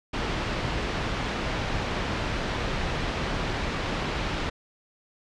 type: low-pass noise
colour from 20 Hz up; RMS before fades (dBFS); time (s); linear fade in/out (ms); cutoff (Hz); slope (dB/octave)
pink; -29; 0.13-4.5; 10; 3700; 12
effects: low-pass 7000 Hz 12 dB/octave